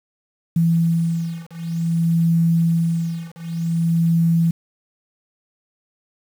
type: beating tone pair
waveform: sine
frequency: 166.4 / 166.94 Hz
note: E3 / E3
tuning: +17 / +22 cents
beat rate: 0.54 Hz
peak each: -19 dBFS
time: 0.56-4.51 s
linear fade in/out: 5 ms
effects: 7-bit